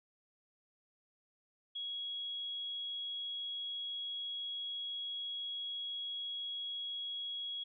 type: tone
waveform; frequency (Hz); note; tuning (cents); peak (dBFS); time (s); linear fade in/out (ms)
sine; 3322; G#7; 0; -38; 1.75-7.64; 10
effects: none